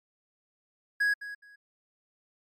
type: tone with echo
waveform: triangle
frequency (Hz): 1661.2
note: G#6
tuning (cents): 0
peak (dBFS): -21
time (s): 1-1.14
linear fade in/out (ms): 10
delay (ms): 210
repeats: 2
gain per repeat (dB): -14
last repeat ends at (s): 1.56
effects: MP3 64 kbps